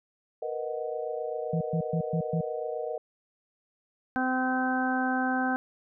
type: chord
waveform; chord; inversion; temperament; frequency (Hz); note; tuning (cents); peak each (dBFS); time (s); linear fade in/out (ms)
sine; B major seventh; third; equal; 466.2 / 493.9 / 622.3 / 740; A#4 / B4 / D#5 / F#5; 0 / 0 / 0 / 0; -34 / -37 / -35 / -39; 0.42-2.98; 5
type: tone bursts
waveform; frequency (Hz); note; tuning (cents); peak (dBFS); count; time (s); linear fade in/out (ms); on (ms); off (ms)
sine; 164.81; E3; 0; -25; 5; 1.53-2.41; 5; 80; 120
type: harmonic tone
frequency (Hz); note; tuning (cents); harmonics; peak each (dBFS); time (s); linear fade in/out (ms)
257.3; C4; -29; 1 / 2 / 3 / 4 / 5 / 6; -28 / -38 / -30 / -39 / -39 / -31; 4.16-5.56; 0
effects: none